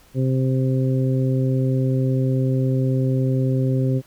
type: harmonic tone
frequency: 130.9 Hz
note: C3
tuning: 1 cent sharp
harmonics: 1 / 2 / 3 / 4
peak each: -18 / -24 / -28 / -30 dBFS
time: 0.14-4.02 s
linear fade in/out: 50 ms
effects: pink hiss -53 dBFS RMS until 4.06 s